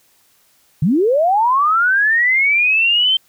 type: linear sweep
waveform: sine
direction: up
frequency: 130.81 to 3136 Hz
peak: -11 dBFS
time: 0.82-3.17 s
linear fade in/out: 5 ms
effects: white hiss -56 dBFS RMS until 3.28 s